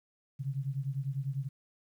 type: beating tone pair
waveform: sine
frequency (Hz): 133 / 143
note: C3 / D3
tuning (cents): +29 / -46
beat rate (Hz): 10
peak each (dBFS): -34 / -36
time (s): 0.39-1.49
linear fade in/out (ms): 20
effects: 11-bit